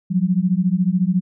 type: beating tone pair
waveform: sine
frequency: 175.9 / 189.9 Hz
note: F3 / F#3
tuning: +13 / +45 cents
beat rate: 14 Hz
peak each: -18 dBFS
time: 0.1-1.21 s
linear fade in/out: 20 ms
effects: none